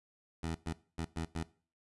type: tone bursts at uneven times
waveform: 15% pulse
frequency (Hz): 81.8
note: E2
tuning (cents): -13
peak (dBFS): -29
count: 5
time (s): 0.43-0.55 / 0.66-0.73 / 0.98-1.05 / 1.16-1.25 / 1.35-1.43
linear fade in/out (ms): 5
effects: noise-tail reverb RT60 0.4 s tail -19 dB re dry + resampled to 24000 Hz